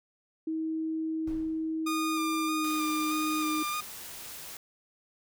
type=tone with pitch glide; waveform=sine; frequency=319.1 to 309.7 Hz; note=D#4 to D#4; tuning=+44 to -8 cents; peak=-29 dBFS; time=0.47-3.63 s; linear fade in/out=5 ms; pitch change=-52 cents; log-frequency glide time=2.38-2.68 s
type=noise with exponential decay; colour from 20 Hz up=brown; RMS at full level=-40 dBFS; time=1.27-1.92 s; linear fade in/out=5 ms; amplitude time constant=140 ms
type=tone with vibrato; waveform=sawtooth; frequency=1212 Hz; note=D#6; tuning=46 cents flat; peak=-27 dBFS; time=1.86-3.81 s; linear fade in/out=10 ms; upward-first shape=square; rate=1.6 Hz; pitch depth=20 cents each way
type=noise; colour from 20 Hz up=white; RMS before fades=-43 dBFS; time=2.64-4.57 s; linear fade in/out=2 ms
effects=none